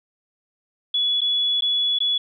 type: tone with dropouts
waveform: sine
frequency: 3400 Hz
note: G#7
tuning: 40 cents sharp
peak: -18 dBFS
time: 0.94-2.18 s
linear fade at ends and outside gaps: 5 ms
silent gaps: 1.208-1.215 / 1.609-1.621 / 1.988-2.003 s
effects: none